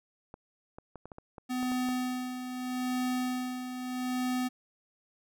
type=clicks; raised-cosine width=1 ms; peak=-30 dBFS; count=10; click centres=0.341 / 0.785 / 0.957 / 1.056 / 1.118 / 1.184 / 1.382 / 1.629 / 1.718 / 1.888 s
type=tone with tremolo; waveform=square; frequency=252.2 Hz; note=B3; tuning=36 cents sharp; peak=-29 dBFS; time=1.49-4.49 s; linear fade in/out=20 ms; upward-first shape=sine; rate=0.79 Hz; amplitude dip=60%
effects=none